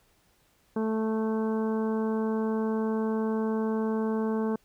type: harmonic tone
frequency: 220 Hz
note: A3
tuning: in tune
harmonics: 1 / 2 / 3 / 4 / 5 / 6 / 7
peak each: -27 / -30 / -42 / -39 / -42 / -51 / -47 dBFS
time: 0.76-4.56 s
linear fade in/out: 5 ms
effects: pink hiss -66 dBFS RMS until 4.64 s